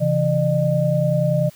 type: tone cluster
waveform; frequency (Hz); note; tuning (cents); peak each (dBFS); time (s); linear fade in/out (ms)
sine; 135.3 / 165.6 / 604; C#3 / E3 / D5; -42 / +8 / +48; -20; 0-1.5; 20
effects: white hiss -49 dBFS RMS until 1.55 s